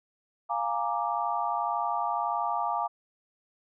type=chord; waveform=sine; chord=Bb dominant seventh; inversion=second; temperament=equal; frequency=698.5 / 830.6 / 932.3 / 1174.7 Hz; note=F5 / Ab5 / Bb5 / D6; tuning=0 / 0 / 0 / 0 cents; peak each=-32 dBFS; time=0.49-2.88 s; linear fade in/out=20 ms; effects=none